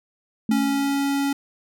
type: tone with exponential decay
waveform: sine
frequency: 220 Hz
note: A3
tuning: in tune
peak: -17 dBFS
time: 0.49-1.28 s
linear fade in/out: 2 ms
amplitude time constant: 170 ms
type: tone with pitch glide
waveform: square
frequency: 277.2 to 279.1 Hz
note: C#4 to C#4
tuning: 0 to +12 cents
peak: -21 dBFS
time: 0.51-1.33 s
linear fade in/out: 5 ms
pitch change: +12 cents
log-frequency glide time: 0.63-0.85 s
effects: none